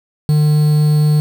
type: tone with quantisation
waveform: triangle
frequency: 150.7 Hz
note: D3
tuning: 45 cents sharp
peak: -7 dBFS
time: 0.29-1.2 s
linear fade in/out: 0 ms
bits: 5
effects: none